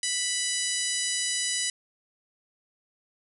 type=harmonic tone; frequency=987.8 Hz; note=B5; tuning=in tune; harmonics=2 / 3 / 4 / 5 / 6 / 7 / 8 / 9 / 10; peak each=-35 / -35 / -35 / -35 / -35 / -35 / -35 / -35 / -35 dBFS; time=0.03-1.7 s; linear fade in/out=2 ms; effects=none